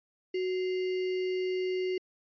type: tone with sample-and-hold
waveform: sine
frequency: 370 Hz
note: F#4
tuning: in tune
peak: -28 dBFS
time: 0.34-1.98 s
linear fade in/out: 5 ms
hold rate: 2450 Hz
effects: resampled to 11025 Hz